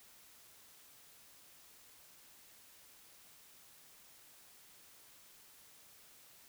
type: silence
effects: white hiss -61 dBFS RMS until 6.48 s